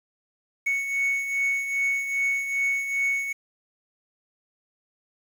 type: beating tone pair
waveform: triangle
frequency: 2217 / 2219.5 Hz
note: C#7 / C#7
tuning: 0 / +2 cents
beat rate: 2.5 Hz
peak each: -22 / -30 dBFS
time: 0.66-3.33 s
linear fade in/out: 10 ms
effects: 8-bit